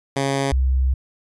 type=tone pair in turn; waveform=10% pulse / sine; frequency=137.4 / 65.16 Hz; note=C#3 / C2; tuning=-15 / -7 cents; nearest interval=octave + minor second; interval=1292 cents; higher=first; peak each=-11 / -15 dBFS; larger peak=first; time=0.16-0.52 / 0.52-0.94 s; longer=second; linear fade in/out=5 ms; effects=resampled to 24000 Hz